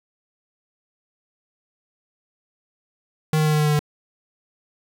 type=tone with pitch steps; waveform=square; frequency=155.56 / 154.4 / 153.24 / 152.09 / 150.96 / 149.83 / 148.71 Hz; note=D#3 / D#3 / D#3 / D#3 / D3 / D3 / D3; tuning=0 / -13 / -26 / -39 / +48 / +35 / +22 cents; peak=-17 dBFS; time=3.33-3.792 s; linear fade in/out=2 ms; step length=66 ms; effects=8-bit